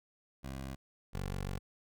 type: tone pair in turn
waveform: 15% pulse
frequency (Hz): 66.8 / 47.23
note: C2 / F#1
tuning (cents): +36 / +36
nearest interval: tritone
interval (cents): 600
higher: first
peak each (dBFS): -34 / -30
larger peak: second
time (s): 0.43-0.76 / 1.13-1.59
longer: second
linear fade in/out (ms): 20
effects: none